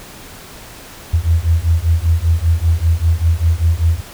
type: beating tone pair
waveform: sine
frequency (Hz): 80.4 / 85.5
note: E2 / F2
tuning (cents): -43 / -36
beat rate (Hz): 5.1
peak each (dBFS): -14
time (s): 1.13-4.01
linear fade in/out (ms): 10
effects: pink hiss -36 dBFS RMS until 4.13 s